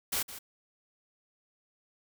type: noise with echo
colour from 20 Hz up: white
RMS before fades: -31 dBFS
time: 0.12-0.23 s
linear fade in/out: 10 ms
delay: 160 ms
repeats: 1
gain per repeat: -13 dB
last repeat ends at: 0.39 s
effects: none